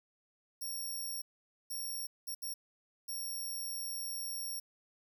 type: tone bursts at uneven times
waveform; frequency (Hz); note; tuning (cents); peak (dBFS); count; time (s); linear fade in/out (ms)
5% pulse; 5560; F8; -9; -32; 5; 0.61-1.22 / 1.7-2.07 / 2.27-2.35 / 2.42-2.54 / 3.08-4.6; 10
effects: none